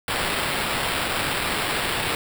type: noise with sample-and-hold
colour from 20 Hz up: violet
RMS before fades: -25 dBFS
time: 0.08-2.15 s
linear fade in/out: 2 ms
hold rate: 6300 Hz
effects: none